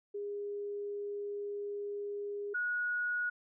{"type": "tone pair in turn", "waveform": "sine", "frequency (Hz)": [408.2, 1454.7], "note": ["G#4", "F#6"], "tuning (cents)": [-30, -30], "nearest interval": "octave + minor seventh", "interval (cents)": 2200, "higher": "second", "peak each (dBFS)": [-36, -31], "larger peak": "second", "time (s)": [[0.14, 2.54], [2.54, 3.3]], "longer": "first", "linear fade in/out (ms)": 10, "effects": []}